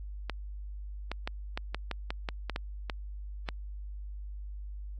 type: clicks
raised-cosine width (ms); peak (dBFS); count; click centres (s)
0.3; -17; 12; 0.297 / 1.116 / 1.275 / 1.575 / 1.746 / 1.913 / 2.105 / 2.288 / 2.497 / 2.561 / 2.898 / 3.488
effects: added 50 Hz sine -38 dBFS peak until 4.99 s + AAC 32 kbps